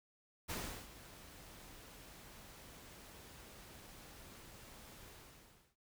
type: noise with ADSR envelope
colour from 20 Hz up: pink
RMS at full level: -41 dBFS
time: 0.48-5.76 s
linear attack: 23 ms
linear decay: 360 ms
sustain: -15 dB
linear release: 670 ms
effects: none